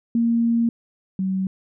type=tone pair in turn; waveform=sine; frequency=232.4 / 189.74 Hz; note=A#3 / F#3; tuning=-5 / +44 cents; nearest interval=major third; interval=351 cents; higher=first; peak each=-16 / -20 dBFS; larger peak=first; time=0.15-0.69 / 1.19-1.47 s; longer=first; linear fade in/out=2 ms; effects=none